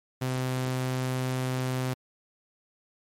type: tone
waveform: sawtooth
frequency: 128.7 Hz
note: C3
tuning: 28 cents flat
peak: -23 dBFS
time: 0.21-1.94 s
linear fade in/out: 10 ms
effects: MP3 64 kbps